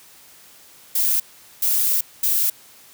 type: noise bursts at uneven times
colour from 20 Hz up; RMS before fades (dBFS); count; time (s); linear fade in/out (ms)
violet; -19; 3; 0.95-1.2 / 1.62-2.01 / 2.23-2.5; 5
effects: white hiss -48 dBFS RMS until 2.93 s + high-pass 60 Hz 12 dB/octave